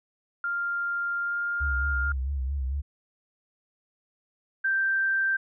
sine tone with pitch glide, 1396.9 to 1405 Hz, F6 to F6, 0 to +10 cents, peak -26 dBFS, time 0.44-2.12 s, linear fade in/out 2 ms, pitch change +10 cents, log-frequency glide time 1.22-1.36 s
sine tone with vibrato, 67.7 Hz, C#2, 40 cents flat, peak -26 dBFS, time 1.6-2.82 s, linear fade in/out 20 ms, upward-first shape sine, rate 4.5 Hz, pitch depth 91 cents each way
sine tone, 1568 Hz, G6, in tune, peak -22 dBFS, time 4.64-5.37 s, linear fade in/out 10 ms
effects none

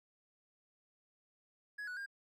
triangle tone with pitch steps, 1677 / 1475 / 1608 Hz, G#6 / F#6 / G6, +16 / -6 / +44 cents, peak -39 dBFS, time 1.78-2.062 s, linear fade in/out 10 ms, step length 94 ms, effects none

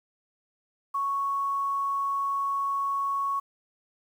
sine tone with quantisation, 1108.7 Hz, C#6, in tune, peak -25 dBFS, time 0.94-3.4 s, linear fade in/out 10 ms, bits 9, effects none

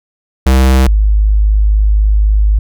square / sine tone pair in turn, 65.41 / 51.92 Hz, C2 / G#1, 0 / 0 cents, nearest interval major third, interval 400 cents, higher first, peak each -6 dBFS, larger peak neither, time 0.46-0.87 / 0.87-2.59 s, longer second, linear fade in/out 5 ms, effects none

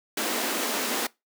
pink high-pass noise, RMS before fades -28 dBFS, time 0.17-1.07 s, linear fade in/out 5 ms, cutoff 210 Hz, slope 96 dB/octave, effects noise-tail reverb RT60 0.2 s tail -22 dB re dry

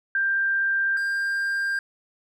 sine / triangle tone pair in turn, 1584 / 1595 Hz, G6 / G6, +18 / +30 cents, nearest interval unison, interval 12 cents, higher second, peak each -20 / -21 dBFS, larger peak first, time 0.15-0.97 / 0.97-1.79 s, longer neither, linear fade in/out 2 ms, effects none

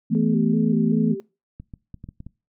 sine chord, E suspended fourth, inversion none, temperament equal with one note detuned, 164.81 / 220 / 249.7 Hz, E3 / A3 / B3, 0 / 0 / +19 cents, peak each -23 / -20 / -23 dBFS, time 0.1-1.15 s, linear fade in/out 20 ms
sine tone with vibrato, 406.8 Hz, G#4, 36 cents flat, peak -29 dBFS, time 0.15-1.2 s, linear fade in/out 0 ms, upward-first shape square, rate 2.6 Hz, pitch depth 71 cents each way
clicks, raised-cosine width 5 ms, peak -25 dBFS, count 7, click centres 1.6 / 1.738 / 1.943 / 2.041 / 2.089 / 2.204 / 2.266 s
effects noise-tail reverb RT60 0.3 s tail -23 dB re dry

